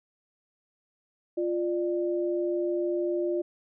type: tone pair together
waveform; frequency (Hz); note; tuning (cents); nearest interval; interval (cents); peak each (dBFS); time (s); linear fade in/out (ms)
sine; 349.1 / 596; F4 / D5; -1 / +25; major sixth; 926; -26 / -32; 1.37-3.42; 10
effects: none